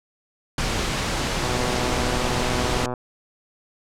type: noise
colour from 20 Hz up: pink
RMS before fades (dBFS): -24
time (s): 0.58-2.86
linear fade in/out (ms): 2
type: click train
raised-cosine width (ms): 1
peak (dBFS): -14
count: 188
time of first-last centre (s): 1.43-2.938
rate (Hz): 124
effects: low-pass 7000 Hz 12 dB/octave